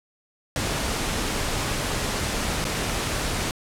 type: noise with dropouts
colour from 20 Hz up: pink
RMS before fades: -26 dBFS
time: 0.56-3.51 s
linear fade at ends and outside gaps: 1 ms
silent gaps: 2.643-2.651 s
effects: low-pass 10000 Hz 12 dB/octave